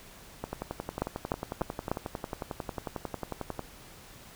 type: two click trains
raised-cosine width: 1 ms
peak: -19 / -13 dBFS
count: 36 / 4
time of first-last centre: 0.44-3.593 / 1.02-1.916 s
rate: 11.1 / 3.35 Hz
effects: pink hiss -51 dBFS RMS until 4.35 s